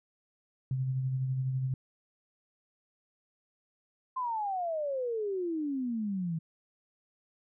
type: tone with tremolo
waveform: sine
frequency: 130.81 Hz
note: C3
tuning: in tune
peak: -27 dBFS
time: 0.71-1.74 s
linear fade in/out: 2 ms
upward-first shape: sine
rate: 12 Hz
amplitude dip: 35%
type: exponential sweep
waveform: sine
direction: down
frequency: 1049 to 157.5 Hz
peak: -30 dBFS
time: 4.16-6.39 s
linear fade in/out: 10 ms
effects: none